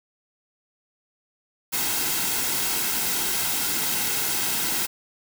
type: noise with comb filter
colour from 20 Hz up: white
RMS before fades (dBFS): -25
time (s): 1.72-4.87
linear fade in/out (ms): 20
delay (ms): 1.7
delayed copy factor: -0.5
effects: none